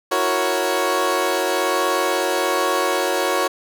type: chord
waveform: 20% pulse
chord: F# dominant seventh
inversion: third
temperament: equal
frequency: 329.6 / 370 / 466.2 / 554.4 Hz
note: E4 / F#4 / A#4 / C#5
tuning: 0 / 0 / 0 / 0 cents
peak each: -22 / -18 / -20 / -17 dBFS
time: 0.11-3.48 s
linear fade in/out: 10 ms
effects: none